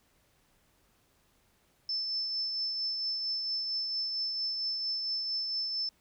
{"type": "tone with tremolo", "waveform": "sine", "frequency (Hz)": 5280, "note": "E8", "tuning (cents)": 2, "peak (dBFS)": -29, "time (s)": [1.89, 5.89], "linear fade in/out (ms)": 2, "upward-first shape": "triangle", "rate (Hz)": 4.4, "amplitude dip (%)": 35, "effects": ["pink hiss -69 dBFS RMS until 6 s"]}